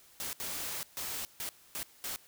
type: noise bursts at uneven times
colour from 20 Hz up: white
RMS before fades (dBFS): -38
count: 6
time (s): 0.2-0.33 / 0.4-0.83 / 0.97-1.25 / 1.4-1.49 / 1.75-1.83 / 2.04-2.16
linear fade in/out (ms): 0
effects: white hiss -60 dBFS RMS until 2.27 s